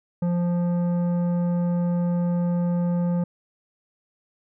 sine tone with tanh clipping, 174.61 Hz, F3, in tune, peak -22 dBFS, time 0.22-3.24 s, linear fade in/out 5 ms, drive 11 dB, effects none

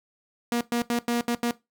sawtooth tone bursts at uneven times, 237.8 Hz, A#3, 35 cents sharp, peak -19 dBFS, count 6, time 0.52-0.61 / 0.72-0.82 / 0.9-0.99 / 1.08-1.21 / 1.28-1.35 / 1.43-1.51 s, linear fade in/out 2 ms, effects noise-tail reverb RT60 0.2 s tail -18 dB re dry

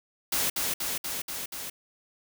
white noise with echo, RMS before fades -27 dBFS, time 0.32-0.5 s, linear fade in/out 5 ms, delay 240 ms, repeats 5, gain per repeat -2 dB, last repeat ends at 1.7 s, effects none

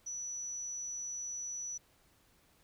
sine tone, 5920 Hz, F#8, in tune, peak -38 dBFS, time 0.06-1.78 s, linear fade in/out 10 ms, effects pink hiss -68 dBFS RMS until 2.63 s

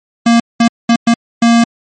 square tone bursts at uneven times, 233.1 Hz, A#3, in tune, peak -6 dBFS, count 5, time 0.26-0.4 / 0.6-0.68 / 0.89-0.96 / 1.07-1.14 / 1.42-1.64 s, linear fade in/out 5 ms, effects MP3 32 kbps

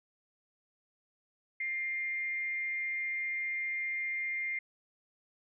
sine tone with frequency modulation, 2105 Hz, C7, 10 cents sharp, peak -32 dBFS, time 1.6-4.59 s, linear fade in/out 5 ms, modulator 301 Hz, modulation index 0.22, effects none

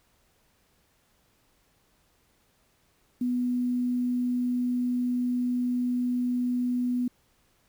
sine tone with quantisation, 246.9 Hz, B3, in tune, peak -24 dBFS, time 3.21-7.08 s, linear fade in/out 5 ms, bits 9, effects pink hiss -67 dBFS RMS until 7.68 s

